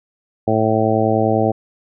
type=harmonic tone; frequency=110 Hz; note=A2; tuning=in tune; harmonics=1 / 2 / 3 / 4 / 5 / 6 / 7; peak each=-21 / -21 / -21 / -21 / -21 / -21 / -21 dBFS; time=0.47-1.52 s; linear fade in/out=10 ms; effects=none